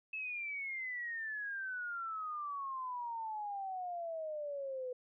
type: exponential sweep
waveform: sine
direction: down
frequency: 2619 to 496.5 Hz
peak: -38 dBFS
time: 0.13-4.93 s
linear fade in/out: 5 ms
effects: none